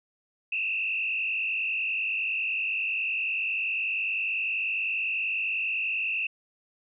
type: tone with frequency modulation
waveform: sine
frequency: 2637 Hz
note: E7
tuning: in tune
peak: -26 dBFS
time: 0.52-6.27 s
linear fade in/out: 5 ms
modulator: 50.1 Hz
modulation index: 2.3
effects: none